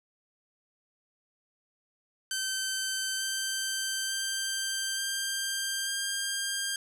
10% pulse tone with pitch steps, 1545 / 1558.4 / 1572 / 1585.7 / 1599.5 Hz, G6 / G6 / G6 / G6 / G6, -26 / -11 / +4 / +19 / +34 cents, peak -21 dBFS, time 2.31-6.76 s, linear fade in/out 2 ms, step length 890 ms, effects none

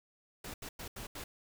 pink noise bursts at uneven times, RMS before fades -44 dBFS, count 5, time 0.44-0.54 / 0.62-0.69 / 0.79-0.88 / 0.96-1.07 / 1.15-1.24 s, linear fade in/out 5 ms, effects none

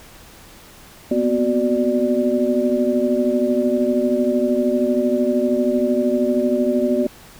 sine tone cluster, 240.4 / 253.3 / 371.4 / 591 Hz, B3 / B3 / F#4 / D5, -46 / +44 / +7 / +11 cents, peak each -21 dBFS, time 1.11-7.07 s, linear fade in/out 5 ms, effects pink hiss -44 dBFS RMS until 7.39 s

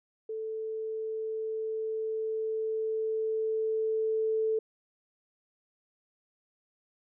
sine tone with level ramp, 440 Hz, A4, in tune, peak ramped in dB -33 to -25 dBFS, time 0.29-4.59 s, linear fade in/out 5 ms, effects none

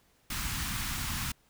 pink band-stop noise, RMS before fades -34 dBFS, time 0.3-1.32 s, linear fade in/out 5 ms, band 240 to 1000 Hz, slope 24 dB/octave, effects pink hiss -67 dBFS RMS until 1.49 s

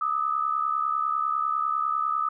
sine tone pair together, 1212 / 1282 Hz, D#6 / E6, -46 / -49 cents, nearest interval minor second, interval 97 cents, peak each -26 dBFS, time 0.01-2.29 s, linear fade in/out 5 ms, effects none

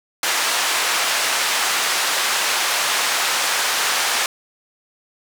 pink band-pass noise, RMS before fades -20 dBFS, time 0.23-4.26 s, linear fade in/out 2 ms, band 950 to 9400 Hz, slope 12 dB/octave, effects none

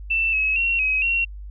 sine tone with pitch steps, 2669 / 2570 / 2733 / 2542 / 2737 Hz, E7 / E7 / F7 / D#7 / F7, +21 / -45 / -38 / +36 / -36 cents, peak -18 dBFS, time 0.1-1.25 s, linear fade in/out 10 ms, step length 230 ms, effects added 50 Hz sine -33 dBFS peak until 1.5 s

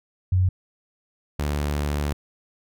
sine / sawtooth tone pair in turn, 92.2 / 73.18 Hz, F#2 / D2, -6 / -6 cents, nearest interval major third, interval 400 cents, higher first, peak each -16 / -19 dBFS, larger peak first, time 0.32-0.49 / 1.39-2.13 s, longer second, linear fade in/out 5 ms, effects none

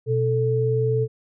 sine tone pair together, 123.47 / 440 Hz, B2 / A4, 0 / 0 cents, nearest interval octave + minor seventh, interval 2200 cents, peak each -21 dBFS, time 0.06-1.08 s, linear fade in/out 50 ms, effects none

